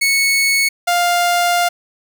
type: tone pair in turn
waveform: sawtooth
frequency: 2208 / 700.9 Hz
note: C#7 / F5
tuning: -7 / +6 cents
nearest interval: octave + minor sixth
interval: 1987 cents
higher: first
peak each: -9 dBFS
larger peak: neither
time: 0.01-0.69 / 0.87-1.69 s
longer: second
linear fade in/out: 10 ms
effects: none